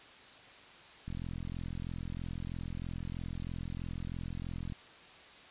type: click train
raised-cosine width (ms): 5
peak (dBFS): -28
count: 158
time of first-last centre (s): 1.08-4.723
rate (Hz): 43.1
effects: white hiss -54 dBFS RMS until 5.5 s + resampled to 8000 Hz